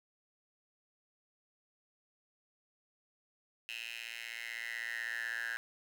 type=tone with high-pass filter sweep; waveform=10% pulse; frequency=116 Hz; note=A#2; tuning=8 cents flat; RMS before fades=-41 dBFS; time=3.69-5.57 s; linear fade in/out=0 ms; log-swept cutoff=2600 to 1600 Hz; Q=8.6; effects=none